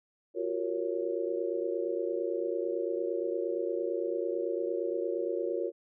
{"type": "chord", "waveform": "sine", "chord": "Gb major seventh", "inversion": "third", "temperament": "equal with one note detuned", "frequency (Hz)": [349.2, 378, 466.2, 554.4], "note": ["F4", "Gb4", "Bb4", "Db5"], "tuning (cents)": [0, 37, 0, 0], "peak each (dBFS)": [-34, -36, -34, -36], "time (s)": [0.34, 5.72], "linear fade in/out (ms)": 50, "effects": []}